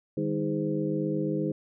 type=tone cluster; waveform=sine; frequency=153.4 / 201.5 / 316.1 / 411.6 / 514 Hz; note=D#3 / G3 / D#4 / G#4 / C5; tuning=-24 / +48 / +27 / -16 / -31 cents; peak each=-32 / -33 / -30 / -33 / -35 dBFS; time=0.17-1.52 s; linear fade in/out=5 ms; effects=none